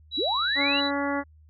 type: tone with pitch glide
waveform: sine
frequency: 3908 to 3947 Hz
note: B7 to B7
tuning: -19 to -2 cents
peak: -26 dBFS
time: 0.11-0.91 s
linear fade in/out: 50 ms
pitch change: +17 cents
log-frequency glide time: 0.39-0.7 s
type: linear sweep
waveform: sine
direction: up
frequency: 234.4 to 2960 Hz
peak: -25 dBFS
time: 0.17-0.81 s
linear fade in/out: 20 ms
type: harmonic tone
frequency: 282.3 Hz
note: C#4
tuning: 32 cents sharp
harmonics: 1 / 2 / 3 / 4 / 5 / 6 / 7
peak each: -28 / -31 / -33 / -34 / -35 / -36 / -36 dBFS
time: 0.55-1.24 s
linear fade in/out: 50 ms
effects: added 77 Hz sine -51 dBFS peak until 1.49 s

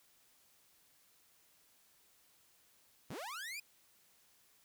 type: linear sweep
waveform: sawtooth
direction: up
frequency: 82 to 2502 Hz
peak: -39 dBFS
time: 3.1-3.6 s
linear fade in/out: 5 ms
effects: white hiss -69 dBFS RMS until 4.64 s

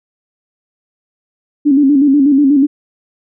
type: tone with vibrato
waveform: sine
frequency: 281.1 Hz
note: C#4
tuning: 24 cents sharp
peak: -6 dBFS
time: 1.65-2.67 s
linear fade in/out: 20 ms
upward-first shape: square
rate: 8.2 Hz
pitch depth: 73 cents each way
effects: none

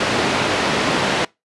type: band-pass noise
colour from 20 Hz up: pink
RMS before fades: -19 dBFS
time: 0-1.25 s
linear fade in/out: 5 ms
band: 200 to 3900 Hz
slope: 12 dB/octave
effects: noise-tail reverb RT60 0.2 s tail -23 dB re dry + resampled to 24000 Hz

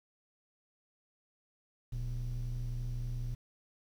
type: ring-modulated tone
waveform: triangle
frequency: 76 Hz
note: D#2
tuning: 40 cents flat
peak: -28 dBFS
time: 1.92-3.35 s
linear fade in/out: 10 ms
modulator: 44.2 Hz
effects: tanh soft clip ceiling -27 dBFS + 10-bit

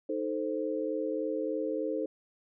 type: chord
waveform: sine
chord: A diminished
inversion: second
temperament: equal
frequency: 311.1 / 440 / 523.3 Hz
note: Eb4 / A4 / C5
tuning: 0 / 0 / 0 cents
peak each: -34 dBFS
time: 0.09-2.06 s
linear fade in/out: 5 ms
effects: none

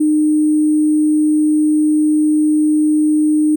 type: tone with sample-and-hold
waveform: sine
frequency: 304.7 Hz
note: D#4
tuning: 36 cents flat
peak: -10 dBFS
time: 0-3.56 s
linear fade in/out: 10 ms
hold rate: 8820 Hz
effects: none

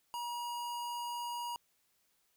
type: tone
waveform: square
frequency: 956 Hz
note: A#5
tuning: 43 cents sharp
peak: -38 dBFS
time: 0.14-1.56 s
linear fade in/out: 0 ms
effects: white hiss -75 dBFS RMS until 2.36 s

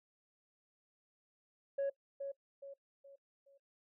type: tone with echo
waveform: sine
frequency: 554.4 Hz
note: C#5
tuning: in tune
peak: -30 dBFS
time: 1.78-1.9 s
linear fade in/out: 10 ms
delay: 420 ms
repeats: 4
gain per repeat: -8 dB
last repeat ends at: 3.58 s
effects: noise-tail reverb RT60 0.1 s tail -21 dB re dry + tanh soft clip ceiling -31 dBFS

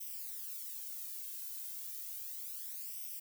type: noise with flanger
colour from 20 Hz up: violet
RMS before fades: -44 dBFS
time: 0-3.2 s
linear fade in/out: 10 ms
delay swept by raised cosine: 0.35 to 1.95 ms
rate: 0.33 Hz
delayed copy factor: +0.85
effects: none

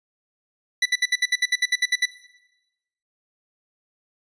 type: tone bursts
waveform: 25% pulse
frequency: 1975 Hz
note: B6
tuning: in tune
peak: -13 dBFS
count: 13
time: 0.82-2.056 s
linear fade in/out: 5 ms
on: 36 ms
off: 64 ms
effects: noise-tail reverb RT60 1.0 s tail -18 dB re dry + resampled to 22050 Hz

